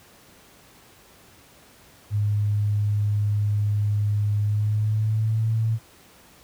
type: tone with pitch glide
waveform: sine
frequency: 103.83 to 111.93 Hz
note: G#2 to A2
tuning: 0 to +30 cents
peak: -19 dBFS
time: 2.1-5.79 s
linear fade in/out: 50 ms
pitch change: +130 cents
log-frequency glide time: 4.41-5.51 s
effects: pink hiss -52 dBFS RMS until 6.43 s + high-pass 60 Hz 12 dB/octave